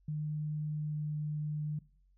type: tone with pitch glide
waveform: sine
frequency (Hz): 151.6 to 150.73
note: D#3 to D3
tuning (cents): -45 to +45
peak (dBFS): -33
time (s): 0.08-1.79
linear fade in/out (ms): 5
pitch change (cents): -10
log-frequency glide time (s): 0.73-1.03
effects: noise-tail reverb RT60 0.5 s tail -20 dB re dry + added 46 Hz sine -64 dBFS peak until 2.17 s